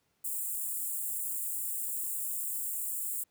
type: high-pass noise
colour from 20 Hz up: white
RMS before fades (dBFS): -35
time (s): 0.24-3.24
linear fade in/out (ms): 10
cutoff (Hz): 7300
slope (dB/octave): 96
effects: pink hiss -75 dBFS RMS until 3.3 s + high-pass 80 Hz 12 dB/octave

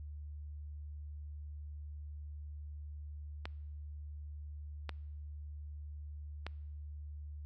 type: clicks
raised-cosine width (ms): 0.3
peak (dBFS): -24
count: 3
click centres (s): 3.455 / 4.893 / 6.466
effects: noise-tail reverb RT60 1.0 s tail -25 dB re dry + added 74 Hz sine -43 dBFS peak until 7.45 s

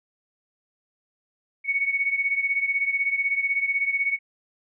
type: beating tone pair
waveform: sine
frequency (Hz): 2221 / 2237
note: C#7 / C#7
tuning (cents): +3 / +15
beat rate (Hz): 16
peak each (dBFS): -23 / -27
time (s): 1.64-4.19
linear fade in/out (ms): 50
effects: none

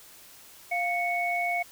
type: tone pair together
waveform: sine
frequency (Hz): 699.5 / 2217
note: F5 / C#7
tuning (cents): +3 / 0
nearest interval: octave + minor sixth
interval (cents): 1997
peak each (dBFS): -28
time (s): 0.71-1.63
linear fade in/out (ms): 10
effects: white hiss -51 dBFS RMS until 1.71 s

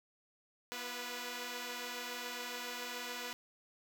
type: tone cluster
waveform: 5% pulse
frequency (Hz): 242.8 / 342.1 / 492.7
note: B3 / F4 / B4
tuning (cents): -29 / -36 / -4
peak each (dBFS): -34 / -38 / -31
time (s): 0.72-3.33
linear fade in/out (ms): 0
effects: none

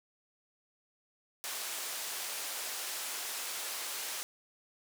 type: band-pass noise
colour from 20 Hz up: white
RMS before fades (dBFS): -39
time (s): 1.44-4.23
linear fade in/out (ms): 0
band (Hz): 480 to 12000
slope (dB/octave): 12
effects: none

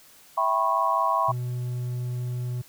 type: chord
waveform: sine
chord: C# half-diminished seventh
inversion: first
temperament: equal with one note detuned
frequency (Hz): 659.3 / 784 / 987.8 / 1092.8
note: E5 / G5 / B5 / C#6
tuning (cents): 0 / 0 / 0 / -25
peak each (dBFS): -28 / -29 / -25 / -24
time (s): 0.37-1.32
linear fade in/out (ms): 10
type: tone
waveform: triangle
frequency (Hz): 123.47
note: B2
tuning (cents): 0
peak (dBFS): -25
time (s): 1.28-2.62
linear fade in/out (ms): 10
effects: white hiss -53 dBFS RMS until 2.68 s

